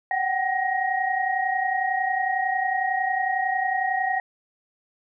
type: tone cluster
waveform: sine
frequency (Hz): 746 / 777 / 1883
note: F#5 / G5 / A#6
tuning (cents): +14 / -16 / +17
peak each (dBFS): -26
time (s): 0.11-4.2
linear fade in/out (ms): 2
effects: none